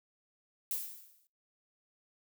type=noise with exponential decay; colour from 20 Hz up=violet; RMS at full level=-33 dBFS; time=0.71-1.27 s; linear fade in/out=1 ms; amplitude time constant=120 ms; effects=noise-tail reverb RT60 0.3 s tail -24 dB re dry